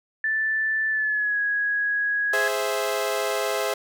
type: tone with pitch glide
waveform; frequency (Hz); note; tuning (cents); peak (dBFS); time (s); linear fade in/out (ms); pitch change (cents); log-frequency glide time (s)
sine; 1760 to 1662.2; A6 to G#6; 0 to +1; -21; 0.24-2.48; 2; -99; 0.89-1.39
type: chord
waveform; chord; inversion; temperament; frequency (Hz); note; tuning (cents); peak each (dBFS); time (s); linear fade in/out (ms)
sawtooth; Ab augmented; none; equal; 415.3 / 523.3 / 659.3; Ab4 / C5 / E5; 0 / 0 / 0; -24; 2.33-3.74; 5
effects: none